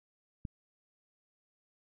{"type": "click", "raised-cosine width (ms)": 5, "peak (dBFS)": -26, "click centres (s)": 0.452, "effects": []}